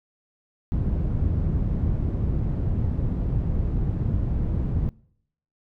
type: low-pass noise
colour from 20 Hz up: white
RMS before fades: -24 dBFS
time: 0.72-4.89 s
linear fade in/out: 0 ms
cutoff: 110 Hz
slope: 12 dB/octave
effects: noise-tail reverb RT60 0.7 s tail -24 dB re dry